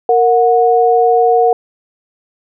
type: tone pair together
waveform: sine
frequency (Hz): 463.6 / 731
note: A#4 / F#5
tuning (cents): -10 / -21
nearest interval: minor sixth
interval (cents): 789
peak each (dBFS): -10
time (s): 0.09-1.53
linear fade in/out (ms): 2
effects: none